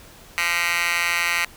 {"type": "tone with high-pass filter", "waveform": "10% pulse", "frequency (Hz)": 171.9, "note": "F3", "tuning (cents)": -27, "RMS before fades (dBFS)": -22, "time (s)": [0.38, 1.45], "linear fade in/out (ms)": 0, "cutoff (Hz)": 1800, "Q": 8.9, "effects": ["pink hiss -46 dBFS RMS until 1.56 s"]}